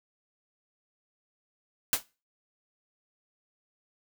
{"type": "noise with exponential decay", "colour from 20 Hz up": "white", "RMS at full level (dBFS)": -20, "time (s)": [1.93, 2.03], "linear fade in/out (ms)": 1, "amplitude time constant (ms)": 21, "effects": ["noise-tail reverb RT60 0.3 s tail -20 dB re dry"]}